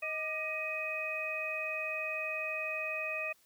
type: harmonic tone with a mistuned harmonic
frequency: 628 Hz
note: D#5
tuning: 16 cents sharp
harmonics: 1 / 2 / 3 / 4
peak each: -40 / -45 / -45 / -35 dBFS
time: 0.02-3.33 s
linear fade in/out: 10 ms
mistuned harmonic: 2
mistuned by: -76 cents
effects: white hiss -67 dBFS RMS until 3.45 s